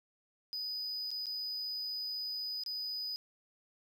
triangle tone with dropouts, 4978 Hz, D#8, in tune, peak -35 dBFS, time 0.53-3.16 s, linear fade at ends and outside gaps 0 ms, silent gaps 1.106-1.114 / 1.258-1.267 / 2.636-2.662 s, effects none

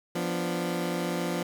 20% pulse chord, B diminished, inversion second, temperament equal, 174.61 / 246.9 / 293.7 Hz, F3 / B3 / D4, 0 / 0 / 0 cents, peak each -25 / -30 / -30 dBFS, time 0.15-1.43 s, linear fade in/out 5 ms, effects none

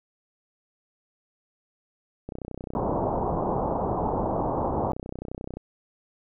click train, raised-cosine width 2 ms, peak -21 dBFS, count 104, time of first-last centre 2.29-5.57 s, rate 31.4 Hz
white low-pass noise, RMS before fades -27 dBFS, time 2.75-4.92 s, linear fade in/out 0 ms, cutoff 980 Hz, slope 48 dB/octave
effects none

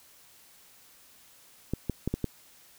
clicks, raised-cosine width 3 ms, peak -15 dBFS, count 5, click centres 1.736 / 1.897 / 2.076 / 2.14 / 2.243 s, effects white hiss -57 dBFS RMS until 2.78 s

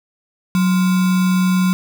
sine tone with sample-and-hold, 184.2 Hz, F#3, 7 cents flat, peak -12 dBFS, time 0.55-1.73 s, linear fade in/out 0 ms, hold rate 1225 Hz, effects none

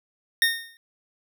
25% pulse tone with exponential decay, 1840 Hz, A#6, 23 cents flat, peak -11 dBFS, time 0.42-0.77 s, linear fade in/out 1 ms, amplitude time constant 75 ms, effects none

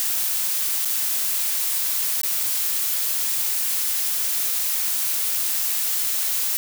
blue noise with dropouts, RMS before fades -23 dBFS, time 0-6.57 s, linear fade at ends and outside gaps 0 ms, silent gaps 0.85-0.855 / 2.215-2.233 s, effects none

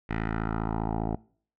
10% pulse tone with low-pass filter sweep, 55 Hz, A1, in tune, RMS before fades -30 dBFS, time 0.09-1.16 s, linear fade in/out 10 ms, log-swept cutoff 2100 to 640 Hz, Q 2.5, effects noise-tail reverb RT60 0.5 s tail -23 dB re dry

